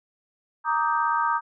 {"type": "chord", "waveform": "sine", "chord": "Eb major seventh", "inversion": "second", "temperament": "equal with one note detuned", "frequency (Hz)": [932.3, 1174.7, 1251.7, 1568], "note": ["Bb5", "D6", "Eb6", "G6"], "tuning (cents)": [0, 0, 10, 0], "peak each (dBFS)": [-24, -28, -26, -29], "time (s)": [0.64, 1.41], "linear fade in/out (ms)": 50, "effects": []}